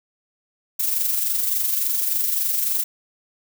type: noise with amplitude modulation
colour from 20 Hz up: violet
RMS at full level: -20 dBFS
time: 0.79-2.84 s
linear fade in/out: 10 ms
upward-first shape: sine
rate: 23.5 Hz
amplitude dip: 45%
effects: none